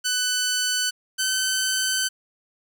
10% pulse tone pair in turn, 1500 / 1527.1 Hz, F#6 / G6, +23 / -46 cents, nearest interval unison, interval 31 cents, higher second, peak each -13 dBFS, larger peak neither, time 0.04-0.91 / 1.18-2.09 s, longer second, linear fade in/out 20 ms, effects none

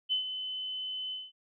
sine tone with ADSR envelope, 3032 Hz, F#7, 42 cents sharp, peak -25 dBFS, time 0.09-1.32 s, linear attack 32 ms, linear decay 110 ms, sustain -9 dB, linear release 200 ms, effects none

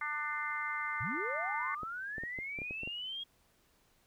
harmonic tone, 298.2 Hz, D4, 27 cents sharp, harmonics 3 / 4 / 5 / 6 / 7, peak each -45 / -39 / -41 / -44 / -38 dBFS, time 0.01-1.75 s, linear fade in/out 5 ms
sine linear sweep, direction up, 85.1 to 3296 Hz, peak -38 dBFS, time 1-3.24 s, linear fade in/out 10 ms
clicks, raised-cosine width 2 ms, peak -31 dBFS, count 9, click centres 1.833 / 2.182 / 2.236 / 2.388 / 2.588 / 2.618 / 2.709 / 2.834 / 2.875 s
effects pink hiss -70 dBFS RMS until 4.06 s

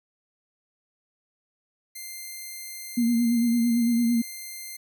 5% pulse tone, 2093 Hz, C7, in tune, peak -26 dBFS, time 1.95-4.77 s, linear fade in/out 10 ms
sine tone with vibrato, 235 Hz, A#3, 14 cents sharp, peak -19 dBFS, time 2.97-4.22 s, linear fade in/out 10 ms, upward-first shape sine, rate 8.9 Hz, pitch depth 46 cents each way
effects none

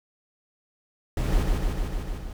brown noise with echo, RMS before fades -24 dBFS, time 1.17-1.43 s, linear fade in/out 2 ms, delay 150 ms, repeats 6, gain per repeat -2 dB, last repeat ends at 2.33 s, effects none

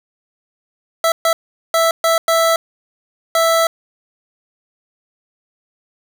25% pulse tone bursts at uneven times, 659.3 Hz, E5, in tune, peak -8 dBFS, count 6, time 1.04-1.12 / 1.25-1.33 / 1.74-1.91 / 2.04-2.18 / 2.28-2.56 / 3.35-3.67 s, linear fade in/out 2 ms, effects none

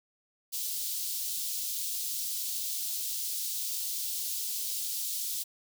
white high-pass noise, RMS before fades -34 dBFS, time 0.52-5.44 s, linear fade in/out 20 ms, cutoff 3600 Hz, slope 24 dB/octave, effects none

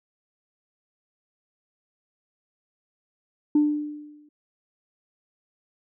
sine tone with exponential decay, 297.5 Hz, D4, 22 cents sharp, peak -13 dBFS, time 3.55-4.29 s, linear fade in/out 5 ms, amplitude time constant 160 ms, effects tanh soft clip ceiling -12 dBFS

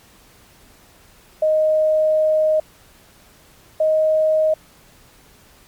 sine tone pair in turn, 622.3 / 625.9 Hz, D#5 / D#5, 0 / +10 cents, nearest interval unison, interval 10 cents, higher second, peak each -13 dBFS, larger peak neither, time 1.42-2.6 / 3.8-4.54 s, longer first, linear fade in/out 5 ms, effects pink hiss -50 dBFS RMS until 5.67 s + MP3 96 kbps

